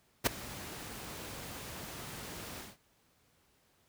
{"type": "noise with ADSR envelope", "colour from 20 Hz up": "pink", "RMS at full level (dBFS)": -24, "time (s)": [0.24, 2.77], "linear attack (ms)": 27, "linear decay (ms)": 8, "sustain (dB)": -20, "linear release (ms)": 180, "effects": ["pink hiss -70 dBFS RMS until 3.88 s", "high-pass 60 Hz 12 dB/octave"]}